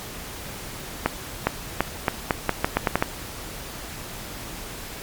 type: accelerating click train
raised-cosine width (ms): 0.5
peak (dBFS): -3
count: 11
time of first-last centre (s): 1.06-3.025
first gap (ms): 410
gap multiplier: 0.82
effects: pink hiss -36 dBFS RMS until 5.02 s + MP3 96 kbps